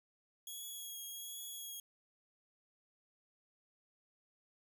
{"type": "tone with vibrato", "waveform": "5% pulse", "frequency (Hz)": 3322, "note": "G#7", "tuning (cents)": 0, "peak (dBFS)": -37, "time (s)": [0.47, 1.8], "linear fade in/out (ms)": 2, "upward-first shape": "triangle", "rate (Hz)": 1.3, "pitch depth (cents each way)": 29, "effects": []}